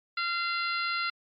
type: harmonic tone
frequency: 689 Hz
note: F5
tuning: 24 cents flat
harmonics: 2 / 3 / 4 / 5 / 6 / 7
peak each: -30 / -34 / -37 / -43 / -36 / -43 dBFS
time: 0.17-1.1 s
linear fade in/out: 5 ms
effects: MP3 32 kbps